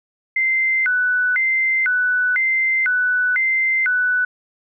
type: tone with vibrato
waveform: sine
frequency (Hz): 1760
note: A6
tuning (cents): 0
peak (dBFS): -15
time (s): 0.36-4.25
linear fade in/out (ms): 5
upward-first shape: square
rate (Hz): 1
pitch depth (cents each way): 290
effects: none